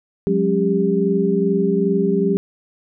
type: tone cluster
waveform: sine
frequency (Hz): 180.3 / 202.8 / 274.1 / 398.4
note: F#3 / G#3 / C#4 / G4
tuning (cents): -45 / -41 / -19 / +28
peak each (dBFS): -20 / -21 / -25 / -18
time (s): 0.27-2.37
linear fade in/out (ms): 0
effects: none